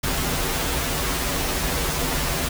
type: noise with comb filter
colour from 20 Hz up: pink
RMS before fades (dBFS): -24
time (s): 0.03-2.49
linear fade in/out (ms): 10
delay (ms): 9.5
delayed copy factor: -1
effects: none